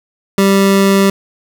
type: tone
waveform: 25% pulse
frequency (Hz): 196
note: G3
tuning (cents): 0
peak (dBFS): -4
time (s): 0.38-1.1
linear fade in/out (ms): 2
effects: none